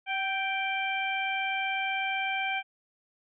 harmonic tone with a mistuned harmonic, 784 Hz, G5, in tune, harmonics 1 / 2 / 3 / 4, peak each -32 / -35 / -31 / -38 dBFS, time 0.06-2.63 s, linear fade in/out 50 ms, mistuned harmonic 1, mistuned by -33 cents, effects none

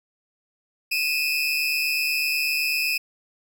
30% pulse tone pair together, 2481 / 2629 Hz, D#7 / E7, -6 / -5 cents, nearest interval minor second, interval 101 cents, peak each -22 dBFS, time 0.91-2.98 s, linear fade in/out 10 ms, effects none

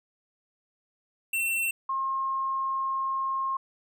square / sine tone pair in turn, 2703 / 1070.8 Hz, E7 / C6, +43 / +40 cents, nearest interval octave + major third, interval 1603 cents, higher first, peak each -26 dBFS, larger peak neither, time 1.33-1.71 / 1.89-3.57 s, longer second, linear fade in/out 5 ms, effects none

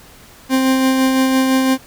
40% pulse tone with tremolo, 262.7 Hz, C4, 7 cents sharp, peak -10 dBFS, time 0.49-1.78 s, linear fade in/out 50 ms, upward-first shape sine, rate 5.9 Hz, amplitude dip 30%, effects pink hiss -43 dBFS RMS until 1.86 s

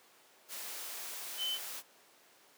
sine tone in noise, 3053 Hz, G7, 46 cents flat, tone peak -33 dBFS, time 1.37-1.59 s, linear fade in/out 50 ms, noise white, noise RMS -43 dBFS, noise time 0.48-1.83 s, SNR +7 dB, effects pink hiss -62 dBFS RMS until 2.57 s + high-pass 400 Hz 12 dB/octave

